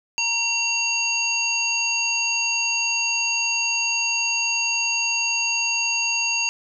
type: harmonic tone with a mistuned harmonic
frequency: 931 Hz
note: A#5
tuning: 2 cents flat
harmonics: 1 / 3 / 5 / 7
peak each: -32 / -22 / -27 / -27 dBFS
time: 0.18-6.49 s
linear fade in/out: 0 ms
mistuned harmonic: 3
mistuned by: -32 cents
effects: none